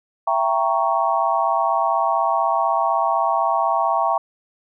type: chord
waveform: sine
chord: E diminished seventh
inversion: none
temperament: equal with one note detuned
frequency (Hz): 668.1 / 784 / 932.3 / 1108.7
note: E5 / G5 / Bb5 / Db6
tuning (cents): +23 / 0 / 0 / 0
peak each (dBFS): -22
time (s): 0.27-4.18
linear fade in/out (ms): 5
effects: none